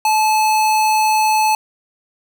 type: tone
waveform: square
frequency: 865 Hz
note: A5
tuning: 30 cents flat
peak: -13 dBFS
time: 0.05-1.55 s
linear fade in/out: 2 ms
effects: none